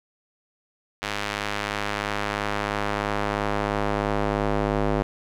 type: tone with band-pass filter sweep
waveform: square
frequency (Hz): 51.5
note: G#1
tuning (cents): -14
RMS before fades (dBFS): -26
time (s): 1.02-5.03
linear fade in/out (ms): 10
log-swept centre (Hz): 2500 to 540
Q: 0.71
effects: none